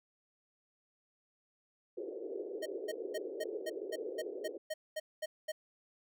pink band-pass noise, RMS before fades -42 dBFS, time 1.97-4.58 s, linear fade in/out 10 ms, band 360 to 500 Hz, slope 48 dB/octave
square tone bursts, 622.3 Hz, D#5, in tune, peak -36 dBFS, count 12, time 2.62-5.52 s, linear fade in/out 10 ms, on 40 ms, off 220 ms
effects none

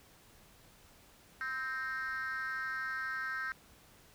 sine tone with frequency modulation, 1572 Hz, G6, 4 cents sharp, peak -33 dBFS, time 1.41-3.52 s, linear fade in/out 0 ms, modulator 274 Hz, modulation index 1, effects tanh soft clip ceiling -33 dBFS + pink hiss -61 dBFS RMS until 4.14 s

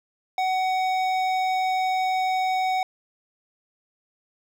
triangle tone with hard clipping, 749 Hz, F#5, 21 cents sharp, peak -23 dBFS, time 0.38-2.83 s, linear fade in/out 2 ms, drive 16 dB, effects none

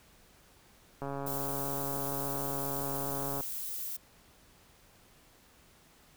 click train, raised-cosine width 1 ms, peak -24 dBFS, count 333, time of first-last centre 1.02-3.408 s, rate 139 Hz
violet noise, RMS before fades -38 dBFS, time 1.26-3.97 s, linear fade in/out 10 ms
effects pink hiss -61 dBFS RMS until 6.16 s

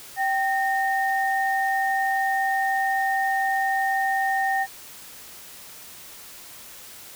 sine tone pair together, 776.6 / 1836 Hz, G5 / A#6, -16 / -27 cents, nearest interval octave + minor third, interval 1489 cents, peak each -22 / -25 dBFS, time 0.16-4.67 s, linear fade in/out 50 ms, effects white hiss -43 dBFS RMS until 7.15 s

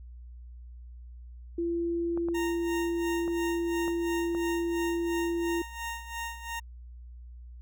sine tone, 340 Hz, F4, 46 cents flat, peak -27 dBFS, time 1.58-5.62 s, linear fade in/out 5 ms
clicks, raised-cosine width 1 ms, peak -26 dBFS, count 5, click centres 2.175 / 2.286 / 3.279 / 3.88 / 4.349 s
20% pulse tone with tremolo, 926 Hz, A#5, 12 cents flat, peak -28 dBFS, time 2.34-6.6 s, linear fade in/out 10 ms, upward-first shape sine, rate 2.9 Hz, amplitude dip 75%
effects added 60 Hz sine -43 dBFS peak until 7.61 s

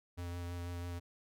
square tone with vibrato, 87.31 Hz, F2, in tune, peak -40 dBFS, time 0.17-1 s, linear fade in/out 20 ms, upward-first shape sine, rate 6.1 Hz, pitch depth 15 cents each way, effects none

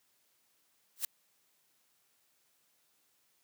blue noise with exponential growth, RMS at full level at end -28 dBFS, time 0.96-1.05 s, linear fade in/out 2 ms, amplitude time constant 18 ms, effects white hiss -73 dBFS RMS until 3.43 s + high-pass 100 Hz 12 dB/octave

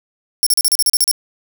10% pulse tone bursts, 5470 Hz, F8, 37 cents flat, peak -5 dBFS, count 10, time 0.43-1.113 s, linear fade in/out 0 ms, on 35 ms, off 37 ms, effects none

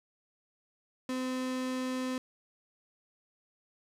35% pulse tone, 256.6 Hz, C4, 34 cents flat, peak -30 dBFS, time 1.09-2.18 s, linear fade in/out 2 ms, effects low-pass 10000 Hz 12 dB/octave + 11-bit

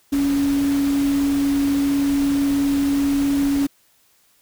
sine tone in noise, 280.4 Hz, C#4, 20 cents sharp, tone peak -16 dBFS, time 0.12-3.67 s, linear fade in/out 10 ms, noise pink, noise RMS -32 dBFS, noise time 0.12-3.67 s, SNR +13 dB, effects white hiss -59 dBFS RMS until 4.41 s

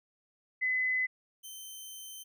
sine / 10% pulse tone pair in turn, 2020 / 3093 Hz, B6 / G7, +39 / -24 cents, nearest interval perfect fifth, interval 737 cents, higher second, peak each -27 / -35 dBFS, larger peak first, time 0.61-1.07 / 1.43-2.24 s, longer second, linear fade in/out 20 ms, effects none

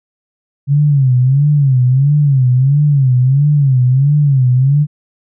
sine tone with vibrato, 136.3 Hz, C#3, 29 cents flat, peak -7 dBFS, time 0.67-4.87 s, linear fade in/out 50 ms, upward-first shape sine, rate 1.5 Hz, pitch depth 150 cents each way, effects none

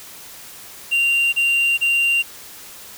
triangle tone bursts, 2773 Hz, F7, 13 cents flat, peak -13 dBFS, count 3, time 0.91-2.228 s, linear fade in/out 20 ms, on 420 ms, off 29 ms, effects white hiss -39 dBFS RMS until 2.97 s

